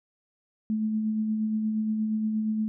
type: tone with tremolo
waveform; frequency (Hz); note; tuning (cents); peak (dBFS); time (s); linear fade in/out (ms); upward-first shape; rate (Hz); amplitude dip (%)
sine; 216.9; A3; -25; -23; 0.7-2.68; 0; sine; 8.5; 30
effects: none